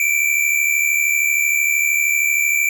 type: tone pair together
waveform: square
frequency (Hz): 2307 / 2380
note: D7 / D7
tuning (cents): -31 / +22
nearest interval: minor second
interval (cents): 53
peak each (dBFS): -18 / -19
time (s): 0-2.69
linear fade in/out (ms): 2
effects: none